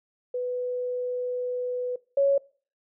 sine tone pair in turn, 496.4 / 555.8 Hz, B4 / C#5, +9 / +4 cents, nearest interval major second, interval 195 cents, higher second, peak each -26 / -18 dBFS, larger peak second, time 0.34-1.96 / 2.17-2.38 s, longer first, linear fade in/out 5 ms, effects noise-tail reverb RT60 0.4 s tail -22 dB re dry

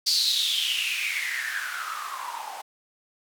blue noise with band-pass filter sweep, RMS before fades -28 dBFS, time 0.06-2.62 s, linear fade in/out 10 ms, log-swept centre 4700 to 770 Hz, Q 8.4, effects none

